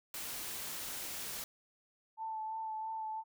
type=noise; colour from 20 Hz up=white; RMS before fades=-42 dBFS; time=0.14-1.44 s; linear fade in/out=2 ms
type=tone with vibrato; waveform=sine; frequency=880 Hz; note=A5; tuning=in tune; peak=-37 dBFS; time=2.17-3.24 s; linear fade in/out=50 ms; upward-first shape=sine; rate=3 Hz; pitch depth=19 cents each way
effects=none